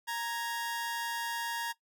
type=tone pair together; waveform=sawtooth; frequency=932.8 / 1662 Hz; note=A#5 / G#6; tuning=+1 / +1 cents; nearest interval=minor seventh; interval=1000 cents; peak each=-31 / -35 dBFS; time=0.07-1.73 s; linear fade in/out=20 ms; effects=noise-tail reverb RT60 0.1 s tail -18 dB re dry